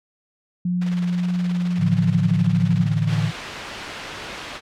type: tone with vibrato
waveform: sine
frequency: 177.6 Hz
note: F3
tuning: 29 cents sharp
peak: -19 dBFS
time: 0.65-2.86 s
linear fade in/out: 5 ms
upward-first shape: sine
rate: 1.8 Hz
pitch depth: 9 cents each way
type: noise with tremolo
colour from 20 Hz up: white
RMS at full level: -31 dBFS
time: 0.81-3.17 s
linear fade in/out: 10 ms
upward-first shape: square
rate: 19 Hz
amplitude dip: 55%
type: chord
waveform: sine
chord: A suspended fourth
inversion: none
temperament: just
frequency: 110 / 146.67 / 165 Hz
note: A2 / D3 / E3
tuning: 0 / -2 / +2 cents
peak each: -22 dBFS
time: 1.77-3.32 s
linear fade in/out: 50 ms
type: noise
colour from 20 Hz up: white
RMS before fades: -26 dBFS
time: 3.06-4.61 s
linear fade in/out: 50 ms
effects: low-pass 3000 Hz 12 dB/octave